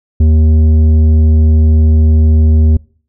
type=tone with tanh clipping; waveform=sine; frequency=78.3 Hz; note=D#2; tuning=11 cents sharp; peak=-6 dBFS; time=0.2-2.77 s; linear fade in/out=5 ms; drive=9 dB; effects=noise-tail reverb RT60 0.5 s tail -25 dB re dry